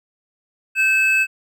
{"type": "tone pair together", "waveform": "triangle", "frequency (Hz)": [1546, 2600], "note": ["G6", "E7"], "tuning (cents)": [-24, -24], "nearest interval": "major sixth", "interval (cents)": 900, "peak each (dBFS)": [-19, -13], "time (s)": [0.75, 1.27], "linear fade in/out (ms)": 50, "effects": []}